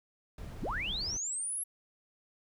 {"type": "noise", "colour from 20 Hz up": "brown", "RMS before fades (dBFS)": -42, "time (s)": [0.38, 1.17], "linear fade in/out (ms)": 2}
{"type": "linear sweep", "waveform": "sine", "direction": "up", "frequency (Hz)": [72.5, 11330], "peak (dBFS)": -33, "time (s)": [0.62, 1.64], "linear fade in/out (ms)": 10}
{"effects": []}